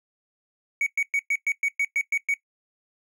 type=tone bursts; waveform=triangle; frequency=2241 Hz; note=C#7; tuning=18 cents sharp; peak=-19 dBFS; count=10; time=0.81-2.34 s; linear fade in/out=2 ms; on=54 ms; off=110 ms; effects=noise-tail reverb RT60 0.1 s tail -17 dB re dry